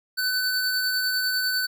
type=tone pair together; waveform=square; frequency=1510 / 4520 Hz; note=F#6 / C#8; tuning=+35 / +33 cents; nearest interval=octave + perfect fifth; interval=1898 cents; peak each=-26 dBFS; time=0.17-1.67 s; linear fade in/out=20 ms; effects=none